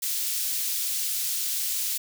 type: high-pass noise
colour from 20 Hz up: white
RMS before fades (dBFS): -28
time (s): 0.02-1.98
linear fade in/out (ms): 10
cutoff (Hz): 3600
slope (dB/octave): 12
effects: none